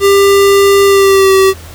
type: tone with pitch glide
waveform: square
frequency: 397.3 to 384.2 Hz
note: G4 to G4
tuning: +23 to -35 cents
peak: -5 dBFS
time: 0-1.54 s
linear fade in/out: 50 ms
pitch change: -58 cents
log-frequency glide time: 0.85-1.34 s
effects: added 82 Hz sine -31 dBFS peak until 1.74 s + pink hiss -34 dBFS RMS until 1.74 s